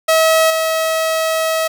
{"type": "tone with level steps", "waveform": "sawtooth", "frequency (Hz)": 643, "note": "E5", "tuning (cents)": -43, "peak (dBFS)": [-6, -11], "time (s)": [0.08, 1.68], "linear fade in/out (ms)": 10, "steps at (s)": 0.5, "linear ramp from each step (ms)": 5, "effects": ["7-bit"]}